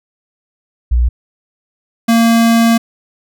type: tone pair in turn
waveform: sine / square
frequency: 60.1 / 229.9 Hz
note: B1 / A#3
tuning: -46 / -24 cents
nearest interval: octave + major seventh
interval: 2322 cents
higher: second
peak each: -8 dBFS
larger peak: neither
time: 0.91-1.09 / 2.08-2.78 s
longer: second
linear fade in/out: 10 ms
effects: none